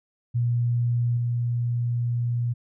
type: tone with level steps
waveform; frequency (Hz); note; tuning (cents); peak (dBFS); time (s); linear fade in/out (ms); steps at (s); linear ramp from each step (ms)
sine; 119.8; A#2; +48; -20 / -22; 0.34-2.54; 20; 1.17; 2
effects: none